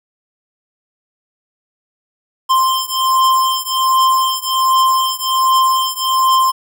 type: beating tone pair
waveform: square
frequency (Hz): 1046.5 / 1047.8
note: C6 / C6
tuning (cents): 0 / +2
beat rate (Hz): 1.3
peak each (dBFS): -15 / -16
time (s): 2.49-6.52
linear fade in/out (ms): 20
effects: none